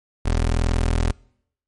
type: tone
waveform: 25% pulse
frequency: 41.2 Hz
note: E1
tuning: in tune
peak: -14 dBFS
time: 0.25-1.12 s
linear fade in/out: 10 ms
effects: noise-tail reverb RT60 0.7 s tail -25 dB re dry + MP3 48 kbps